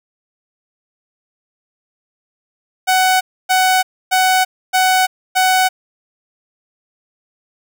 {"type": "tone bursts", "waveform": "sawtooth", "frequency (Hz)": 747, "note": "F#5", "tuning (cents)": 16, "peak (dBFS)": -7, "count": 5, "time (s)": [2.87, 5.69], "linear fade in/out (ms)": 20, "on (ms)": 340, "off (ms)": 280, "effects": []}